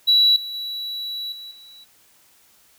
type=tone with level steps; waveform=triangle; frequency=3922 Hz; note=B7; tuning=13 cents flat; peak=-9 / -27 / -25 / -33 / -41 dBFS; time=0.07-1.85 s; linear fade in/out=20 ms; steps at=0.36 / 0.54 / 1.32 / 1.51 s; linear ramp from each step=2 ms; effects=tanh soft clip ceiling -9 dBFS + white hiss -56 dBFS RMS until 2.78 s